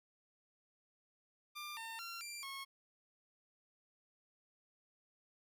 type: tone with pitch steps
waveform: 15% pulse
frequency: 1193 / 905 / 1372 / 2367 / 1091 Hz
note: D6 / A5 / F6 / D7 / C#6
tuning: +27 / +48 / -31 / +13 / -28 cents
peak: -38 dBFS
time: 1.55-2.65 s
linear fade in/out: 20 ms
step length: 220 ms
effects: none